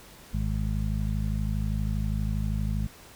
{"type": "harmonic tone", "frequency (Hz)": 52.5, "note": "G#1", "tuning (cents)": 19, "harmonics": [1, 2, 3, 4], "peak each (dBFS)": [-28, -31, -33, -34], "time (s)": [0.33, 2.87], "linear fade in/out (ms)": 10, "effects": ["pink hiss -50 dBFS RMS until 3.15 s"]}